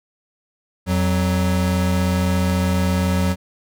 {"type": "tone pair together", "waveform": "square", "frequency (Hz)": [87.31, 185], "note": ["F2", "F#3"], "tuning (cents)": [0, 0], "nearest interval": "octave + minor second", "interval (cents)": 1300, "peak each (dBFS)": -20, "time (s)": [0.86, 3.36], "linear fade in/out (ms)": 50, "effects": []}